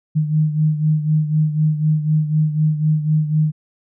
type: beating tone pair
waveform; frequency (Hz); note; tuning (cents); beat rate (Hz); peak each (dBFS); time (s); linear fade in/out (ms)
sine; 153.3 / 157.3; D#3 / D#3; -25 / +19; 4; -15 / -21; 0.15-3.52; 20
effects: none